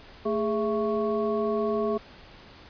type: harmonic tone with a mistuned harmonic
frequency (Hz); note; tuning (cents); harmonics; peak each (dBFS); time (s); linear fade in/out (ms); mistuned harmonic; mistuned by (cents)
221.7; A3; +13; 1 / 2 / 3 / 5; -30 / -26 / -31 / -34; 0.25-1.98; 10; 2; -110
effects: pink hiss -49 dBFS RMS until 2.69 s + resampled to 11025 Hz